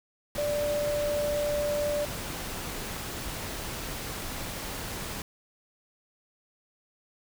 sine tone in noise, 587.3 Hz, D5, in tune, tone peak -26 dBFS, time 0.38-2.05 s, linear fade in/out 2 ms, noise pink, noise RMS -36 dBFS, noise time 0.35-5.22 s, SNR +7 dB, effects none

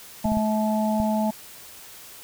harmonic tone, 215.8 Hz, A3, 33 cents flat, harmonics 1 / 3 / 4, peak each -22 / -27 / -28 dBFS, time 0.24-1.31 s, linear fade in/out 10 ms
clicks, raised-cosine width 5 ms, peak -18 dBFS, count 4, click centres 0.256 / 0.319 / 0.371 / 1.001 s
effects white hiss -44 dBFS RMS until 2.23 s

